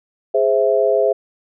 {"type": "chord", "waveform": "sine", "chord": "Ab augmented", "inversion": "none", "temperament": "equal", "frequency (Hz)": [415.3, 523.3, 659.3], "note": ["Ab4", "C5", "E5"], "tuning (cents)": [0, 0, 0], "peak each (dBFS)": -17, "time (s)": [0.34, 1.13], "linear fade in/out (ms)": 10, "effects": []}